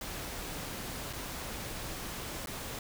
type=noise with dropouts; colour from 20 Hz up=pink; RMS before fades=-40 dBFS; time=0.01-2.79 s; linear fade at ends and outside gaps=2 ms; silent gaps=1.129-1.133 / 2.46-2.471 s; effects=none